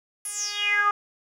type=tone with band-pass filter sweep; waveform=10% pulse; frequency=411.8 Hz; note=G#4; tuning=15 cents flat; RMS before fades=-25 dBFS; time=0.25-0.91 s; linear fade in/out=2 ms; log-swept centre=11000 to 1100 Hz; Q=7.6; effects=none